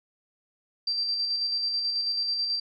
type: tone with tremolo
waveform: sine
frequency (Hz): 4699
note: D8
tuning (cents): 0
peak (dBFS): -24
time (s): 0.87-2.6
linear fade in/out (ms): 5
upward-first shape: square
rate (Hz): 9.2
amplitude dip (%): 30
effects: none